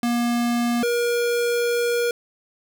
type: tone pair in turn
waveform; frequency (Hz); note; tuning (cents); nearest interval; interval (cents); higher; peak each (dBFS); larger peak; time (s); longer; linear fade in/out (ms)
square; 238.2 / 476.4; A#3 / A#4; +38 / +38; octave; 1200; second; -20; neither; 0.03-0.83 / 0.83-2.11; second; 2
effects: none